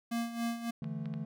square tone with tremolo, 233.1 Hz, A#3, in tune, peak -31 dBFS, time 0.11-0.71 s, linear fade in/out 10 ms, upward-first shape sine, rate 3.6 Hz, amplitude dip 70%
triangle chord, D suspended second, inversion none, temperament equal with one note detuned, 146.83 / 166.92 / 220 Hz, D3 / E3 / A3, 0 / +22 / 0 cents, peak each -38 dBFS, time 0.82-1.25 s, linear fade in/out 2 ms
clicks, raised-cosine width 0.3 ms, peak -34 dBFS, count 3, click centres 0.843 / 1.057 / 1.139 s
effects none

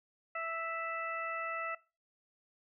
harmonic tone, 659.3 Hz, E5, in tune, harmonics 1 / 2 / 3 / 4, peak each -41 / -38 / -42 / -45 dBFS, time 0.35-1.75 s, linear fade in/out 5 ms, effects noise-tail reverb RT60 0.3 s tail -20 dB re dry

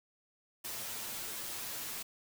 white noise with comb filter, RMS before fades -41 dBFS, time 0.64-2.03 s, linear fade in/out 10 ms, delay 8.9 ms, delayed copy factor +0.6, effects none

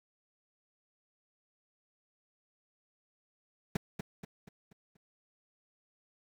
brown noise with echo, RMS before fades -31 dBFS, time 3.75-3.77 s, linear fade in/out 5 ms, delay 240 ms, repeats 5, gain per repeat -7 dB, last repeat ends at 4.97 s, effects none

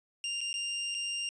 sawtooth tone with dropouts, 2794 Hz, F7, in tune, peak -29 dBFS, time 0.24-1.29 s, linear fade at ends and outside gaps 1 ms, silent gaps 0.407-0.413 / 0.53-0.54 / 0.944-0.948 s, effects resampled to 22050 Hz

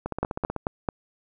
two click trains, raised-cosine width 1 ms, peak -15 / -10 dBFS, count 9 / 4, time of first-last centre 0.06-0.563 / 0.23-0.888 s, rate 15.9 / 4.56 Hz, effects none

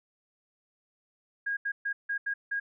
sine tone bursts at uneven times, 1633 Hz, G#6, 30 cents flat, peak -28 dBFS, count 6, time 1.46-1.57 / 1.65-1.72 / 1.85-1.93 / 2.09-2.18 / 2.26-2.34 / 2.51-2.6 s, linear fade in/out 10 ms, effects none

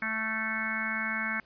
harmonic tone with a mistuned harmonic, 220 Hz, A3, in tune, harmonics 1 / 3 / 4 / 5 / 6 / 7 / 8 / 9 / 10, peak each -38 / -46 / -44 / -42 / -40 / -34 / -36 / -44 / -34 dBFS, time 0.02-1.4 s, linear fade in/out 2 ms, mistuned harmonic 6, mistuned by +19 cents, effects pink hiss -62 dBFS RMS until 1.45 s + resampled to 11025 Hz

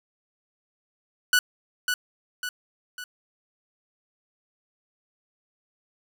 sawtooth tone with echo, 1480 Hz, F#6, in tune, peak -13 dBFS, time 1.33-1.39 s, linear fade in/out 2 ms, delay 550 ms, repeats 3, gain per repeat -6 dB, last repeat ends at 3.04 s, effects none

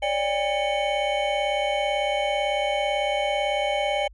triangle tone cluster, 555 / 593 / 806 / 2226 / 3065 Hz, C#5 / D5 / G5 / C#7 / G7, +2 / +17 / +48 / +7 / -40 cents, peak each -29 / -24 / -25 / -29 / -31 dBFS, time 0.02-4.08 s, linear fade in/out 10 ms, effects added 50 Hz sine -46 dBFS peak until 4.13 s + resampled to 22050 Hz

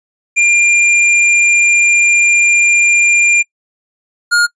square tone pair in turn, 2395 / 1424.1 Hz, D7 / F6, +33 / +33 cents, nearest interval major sixth, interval 900 cents, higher first, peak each -8 dBFS, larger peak neither, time 0.36-3.43 / 4.31-4.47 s, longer first, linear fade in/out 20 ms, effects noise-tail reverb RT60 0.1 s tail -24 dB re dry + resampled to 22050 Hz

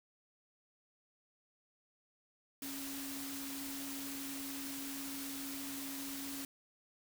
sine tone in noise, 275.2 Hz, C#4, 12 cents flat, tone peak -44 dBFS, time 2.62-6.45 s, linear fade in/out 2 ms, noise white, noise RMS -45 dBFS, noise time 2.62-6.45 s, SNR -2 dB, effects none

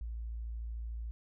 sine tone, 56.8 Hz, A#1, 44 cents flat, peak -37 dBFS, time 0.01-1.11 s, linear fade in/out 0 ms, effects none

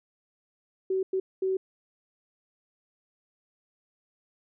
sine tone bursts at uneven times, 379.1 Hz, F#4, 42 cents sharp, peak -24 dBFS, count 3, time 0.9-1.03 / 1.13-1.2 / 1.42-1.57 s, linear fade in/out 5 ms, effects none

